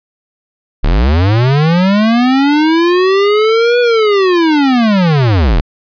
square linear two-way sweep, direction up then down, 30.87 to 490 to 30.87 Hz, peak -8 dBFS, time 0.83-5.61 s, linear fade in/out 10 ms, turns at 3.8 s, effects resampled to 11025 Hz

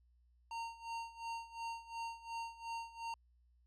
square tone with tremolo, 920 Hz, A#5, 23 cents flat, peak -40 dBFS, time 0.51-3.14 s, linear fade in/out 2 ms, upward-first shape sine, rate 2.8 Hz, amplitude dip 85%, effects added 60 Hz sine -67 dBFS peak until 3.66 s + low-pass 6000 Hz 12 dB/octave

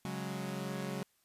sawtooth chord, C# suspended fourth, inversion none, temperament equal, 138.59 / 185 / 207.7 Hz, C#3 / F#3 / G#3, 0 / 0 / 0 cents, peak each -38 / -36 / -38 dBFS, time 0.05-1.03 s, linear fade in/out 0 ms, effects white hiss -73 dBFS RMS until 1.24 s + resampled to 32000 Hz

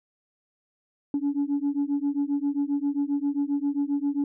sine beating tone pair, 280.9 / 288.4 Hz, C#4 / D4, +23 / -31 cents, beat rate 7.5 Hz, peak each -25 dBFS, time 1.14-4.24 s, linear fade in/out 2 ms, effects tanh soft clip ceiling -19 dBFS

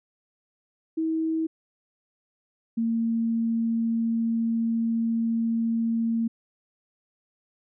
sine tone pair in turn, 321.3 / 228.6 Hz, E4 / A#3, -44 / -34 cents, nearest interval tritone, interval 590 cents, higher first, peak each -23 / -22 dBFS, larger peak second, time 0.97-1.47 / 2.77-6.28 s, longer second, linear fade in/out 10 ms, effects none

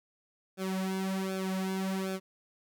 sawtooth tone with flanger, 190 Hz, F#3, 46 cents sharp, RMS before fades -33 dBFS, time 0.57-2.2 s, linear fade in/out 50 ms, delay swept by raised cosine 0.99 to 3.69 ms, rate 1.3 Hz, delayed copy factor -0.95, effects none

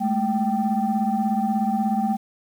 sine tone cluster, 206.7 / 223.3 / 778 Hz, G#3 / A3 / G5, -8 / +26 / -13 cents, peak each -23 dBFS, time 0-2.17 s, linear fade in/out 20 ms, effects tanh soft clip ceiling -13 dBFS + 8-bit

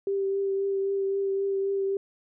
sine tone with vibrato, 392.3 Hz, G4, 1 cent sharp, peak -24 dBFS, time 0.07-1.97 s, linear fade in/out 2 ms, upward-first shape triangle, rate 3.8 Hz, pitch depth 18 cents each way, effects none

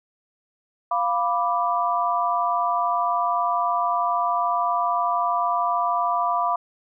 sine chord, B diminished, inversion second, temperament equal, 698.5 / 987.8 / 1174.7 Hz, F5 / B5 / D6, 0 / 0 / 0 cents, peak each -24 dBFS, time 0.91-6.56 s, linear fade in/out 5 ms, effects none

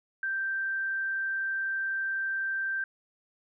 sine tone, 1568 Hz, G6, in tune, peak -28 dBFS, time 0.23-2.84 s, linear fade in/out 2 ms, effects none

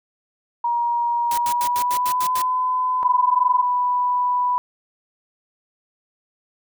sine tone with pitch glide, 948 to 1010.2 Hz, A#5 to B5, +29 to +39 cents, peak -18 dBFS, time 0.64-3.63 s, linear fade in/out 5 ms, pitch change +110 cents, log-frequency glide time 1.29-2.33 s
white noise bursts, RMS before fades -29 dBFS, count 8, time 1.31-2.42 s, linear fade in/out 2 ms, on 67 ms, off 82 ms
sine tone, 987.8 Hz, B5, in tune, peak -17 dBFS, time 3.03-4.58 s, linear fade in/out 0 ms
effects none

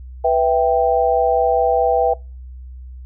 sine chord, E minor, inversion second, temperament equal, 493.9 / 659.3 / 784 Hz, B4 / E5 / G5, 0 / 0 / 0 cents, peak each -17 dBFS, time 0.24-2.14 s, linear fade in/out 10 ms, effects noise-tail reverb RT60 0.3 s tail -24 dB re dry + added 63 Hz sine -32 dBFS peak until 3.05 s

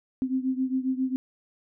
sine beating tone pair, 258.2 / 265.6 Hz, C4 / C4, -23 / +26 cents, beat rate 7.4 Hz, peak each -26 / -29 dBFS, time 0.22-1.16 s, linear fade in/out 0 ms, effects none

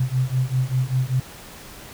sine beating tone pair, 126.4 / 131.5 Hz, B2 / C3, +41 / +9 cents, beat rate 5.1 Hz, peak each -22 dBFS, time 0-1.2 s, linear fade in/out 5 ms, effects pink hiss -41 dBFS RMS until 1.93 s

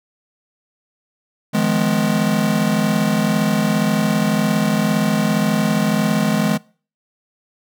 square chord, F half-diminished seventh, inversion third, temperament just, 157.15 / 174.61 / 209.5 / 251.4 Hz, Eb3 / F3 / Ab3 / Cb4, +18 / 0 / +15 / +31 cents, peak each -23 / -24 / -18 / -24 dBFS, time 1.53-6.58 s, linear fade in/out 20 ms, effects noise-tail reverb RT60 0.4 s tail -23 dB re dry

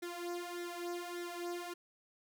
sawtooth tone with flanger, 349.2 Hz, F4, in tune, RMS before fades -42 dBFS, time 0.02-1.74 s, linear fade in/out 10 ms, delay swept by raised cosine 0.52 to 2.72 ms, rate 1.7 Hz, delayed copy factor +0.75, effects none

